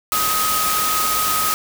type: tone in noise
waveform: sine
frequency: 1260 Hz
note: D#6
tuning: 21 cents sharp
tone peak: -20 dBFS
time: 0.12-1.54 s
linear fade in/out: 0 ms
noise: white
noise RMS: -21 dBFS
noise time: 0.12-1.54 s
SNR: -2 dB
effects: none